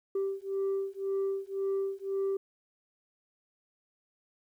sine beating tone pair, 389.6 / 391.5 Hz, G4 / G4, -11 / -2 cents, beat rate 1.9 Hz, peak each -31 dBFS, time 0.15-2.37 s, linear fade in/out 5 ms, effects tanh soft clip ceiling -26 dBFS + 11-bit

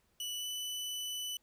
sawtooth tone with pitch glide, 2960 to 2986 Hz, F#7 to F#7, 0 to +15 cents, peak -34 dBFS, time 0.2-1.37 s, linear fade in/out 2 ms, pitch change +15 cents, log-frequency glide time 0.36-0.46 s, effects pink hiss -74 dBFS RMS until 1.42 s

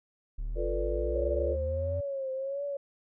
triangle linear sweep, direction up, 34.65 to 90 Hz, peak -29 dBFS, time 0.38-2.01 s, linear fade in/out 10 ms
sine chord, B half-diminished seventh, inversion second, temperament equal, 349.2 / 440 / 493.9 / 587.3 Hz, F4 / A4 / B4 / D5, 0 / 0 / 0 / 0 cents, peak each -35 dBFS, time 0.55-1.57 s, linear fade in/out 50 ms
sine tone with vibrato, 547 Hz, C#5, 23 cents flat, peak -31 dBFS, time 1.15-2.77 s, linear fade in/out 5 ms, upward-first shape triangle, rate 1.5 Hz, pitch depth 83 cents each way
effects none

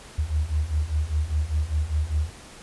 sine beating tone pair, 73.42 / 78.42 Hz, D2 / D#2, 0 / +14 cents, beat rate 5 Hz, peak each -26 / -24 dBFS, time 0.18-2.3 s, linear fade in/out 10 ms, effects pink hiss -45 dBFS RMS until 2.62 s + resampled to 24000 Hz

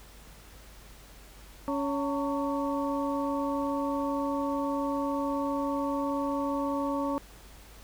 harmonic tone with a mistuned harmonic, 279.9 Hz, C#4, 17 cents sharp, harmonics 1 / 2 / 3 / 4, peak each -30 / -33 / -35 / -36 dBFS, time 1.68-7.18 s, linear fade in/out 0 ms, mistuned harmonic 3, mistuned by +120 cents, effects added 50 Hz sine -51 dBFS peak until 7.83 s + pink hiss -53 dBFS RMS until 7.83 s

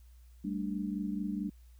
sine chord, G suspended second, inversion none, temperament just, 196 / 220.5 / 294 Hz, G3 / A3 / D4, 0 / +4 / +2 cents, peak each -35 / -38 / -38 dBFS, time 0.44-1.5 s, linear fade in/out 10 ms, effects added 60 Hz sine -53 dBFS peak until 1.79 s + white hiss -71 dBFS RMS until 1.79 s

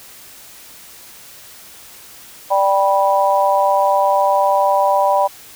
sine chord, G major, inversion second, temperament just, 588 / 784 / 980 Hz, D5 / G5 / B5, +2 / 0 / -14 cents, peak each -16 dBFS, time 2.5-5.28 s, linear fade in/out 20 ms, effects white hiss -40 dBFS RMS until 5.55 s

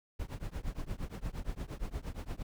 brown noise with tremolo, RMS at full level -35 dBFS, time 0.19-2.43 s, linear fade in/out 10 ms, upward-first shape triangle, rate 8.6 Hz, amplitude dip 100%, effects none

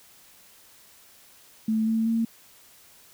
sine tone with pitch steps, 220 / 223.7 / 227.5 Hz, A3 / A3 / A#3, 0 / +29 / -42 cents, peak -21 dBFS, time 1.68-2.25 s, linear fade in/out 5 ms, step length 190 ms, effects white hiss -54 dBFS RMS until 3.13 s

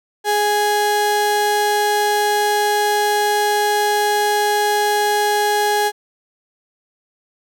35% pulse tone pair together, 415.3 / 830.6 Hz, G#4 / G#5, 0 / 0 cents, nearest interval octave, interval 1200 cents, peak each -17 dBFS, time 0.24-5.92 s, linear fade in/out 50 ms, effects none

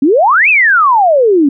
sine exponential two-way sweep, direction up then down, 255.5 to 2673 to 267.3 Hz, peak -5 dBFS, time 0.02-1.49 s, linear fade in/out 5 ms, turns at 0.49 s, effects none

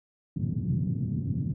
pink band-pass noise, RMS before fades -29 dBFS, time 0.36-1.54 s, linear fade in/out 5 ms, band 110 to 200 Hz, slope 24 dB/octave, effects none

